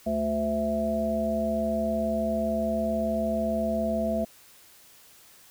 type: harmonic tone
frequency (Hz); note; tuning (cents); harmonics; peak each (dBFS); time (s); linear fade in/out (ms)
73.42; D2; 0; 1 / 3 / 5 / 7 / 9; -38 / -28 / -39 / -35 / -27; 0.06-4.25; 10
effects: white hiss -54 dBFS RMS until 5.5 s